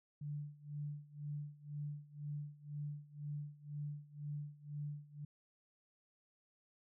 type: tone with tremolo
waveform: sine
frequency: 146.83 Hz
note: D3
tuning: in tune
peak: -39 dBFS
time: 0.21-5.25 s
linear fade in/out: 5 ms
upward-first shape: sine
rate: 2 Hz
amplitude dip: 90%
effects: none